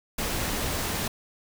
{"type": "noise", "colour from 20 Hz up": "pink", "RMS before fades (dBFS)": -29, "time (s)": [0.18, 1.08], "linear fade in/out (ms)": 5, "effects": []}